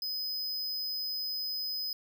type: tone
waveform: square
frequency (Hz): 5030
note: D#8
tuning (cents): +18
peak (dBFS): -33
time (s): 0.02-1.93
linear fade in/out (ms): 2
effects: none

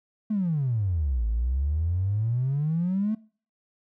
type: exponential two-way sweep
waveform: triangle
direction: down then up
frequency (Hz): 222.1 to 53.2 to 222.1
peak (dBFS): -19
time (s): 0.3-3.15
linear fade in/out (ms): 10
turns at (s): 1.27
effects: noise-tail reverb RT60 0.4 s tail -24 dB re dry + tanh soft clip ceiling -20 dBFS

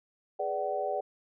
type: chord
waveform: sine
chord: G# half-diminished seventh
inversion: none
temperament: equal with one note detuned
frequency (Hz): 415.3 / 493.9 / 587.3 / 755.5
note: G#4 / B4 / D5 / F#5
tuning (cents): 0 / 0 / 0 / +36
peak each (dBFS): -36 / -38 / -33 / -33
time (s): 0.39-1.01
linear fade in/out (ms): 10
effects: none

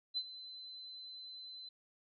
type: tone with ADSR envelope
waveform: sine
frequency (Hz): 4045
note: B7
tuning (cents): +41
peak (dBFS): -32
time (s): 0.14-1.69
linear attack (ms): 32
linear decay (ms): 56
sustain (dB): -15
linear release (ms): 5
effects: none

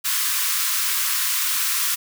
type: high-pass noise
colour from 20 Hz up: white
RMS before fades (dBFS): -22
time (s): 0.04-1.96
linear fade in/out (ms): 20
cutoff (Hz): 1000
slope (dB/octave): 96
effects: none

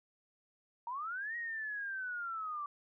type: linear two-way sweep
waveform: sine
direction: up then down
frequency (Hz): 914 to 1900 to 1152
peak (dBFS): -37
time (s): 0.87-2.66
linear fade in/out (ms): 2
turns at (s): 1.36
effects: none

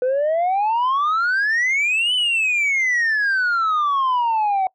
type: exponential two-way sweep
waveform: sine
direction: up then down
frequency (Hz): 493.9 to 3040 to 745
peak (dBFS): -14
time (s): 0.02-4.67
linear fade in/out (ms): 2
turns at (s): 2.14
effects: noise-tail reverb RT60 0.1 s tail -24 dB re dry + tanh soft clip ceiling -15 dBFS

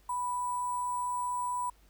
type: tone with sample-and-hold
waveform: sine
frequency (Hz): 987.8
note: B5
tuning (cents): 0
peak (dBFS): -30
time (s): 0.09-1.7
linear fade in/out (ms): 5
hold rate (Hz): 8820
effects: added 50 Hz sine -59 dBFS peak until 1.89 s + pink hiss -66 dBFS RMS until 1.89 s

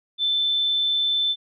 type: tone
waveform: sine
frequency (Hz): 3531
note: A7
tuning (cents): +5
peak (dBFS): -19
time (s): 0.18-1.36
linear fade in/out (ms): 50
effects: none

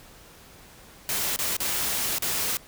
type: noise with dropouts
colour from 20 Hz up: white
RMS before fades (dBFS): -27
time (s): 1.09-2.57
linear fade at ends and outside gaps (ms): 1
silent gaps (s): 1.362-1.389 / 1.567-1.603 / 2.184-2.222
effects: pink hiss -50 dBFS RMS until 2.67 s

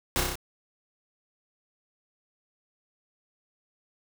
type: noise with echo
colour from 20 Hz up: pink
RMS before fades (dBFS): -26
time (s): 0.16-0.2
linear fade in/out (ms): 0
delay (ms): 31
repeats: 5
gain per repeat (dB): -2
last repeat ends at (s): 0.355
effects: none

